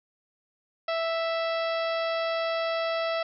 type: harmonic tone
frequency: 659.3 Hz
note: E5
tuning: in tune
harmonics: 1 / 2 / 3 / 4 / 5 / 6 / 7 / 8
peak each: -27 / -33 / -37 / -39 / -41 / -43 / -44 / -45 dBFS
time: 0.88-3.23 s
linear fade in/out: 5 ms
effects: none